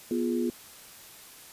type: chord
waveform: sine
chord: F diminished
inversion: second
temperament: equal with one note detuned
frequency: 244.2 / 349.2 / 415.3 Hz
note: Cb4 / F4 / Ab4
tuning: -19 / 0 / 0 cents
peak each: -28 / -29 / -34 dBFS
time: 0.11-0.5 s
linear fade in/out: 2 ms
effects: white hiss -49 dBFS RMS until 1.52 s + resampled to 32000 Hz